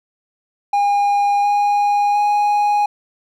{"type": "tone with pitch steps", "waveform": "triangle", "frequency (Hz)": [812, 819.5, 827.1], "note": ["G#5", "G#5", "G#5"], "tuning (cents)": [-39, -23, -7], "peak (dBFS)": -11, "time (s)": [0.73, 2.86], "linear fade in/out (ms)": 5, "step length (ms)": 710, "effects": []}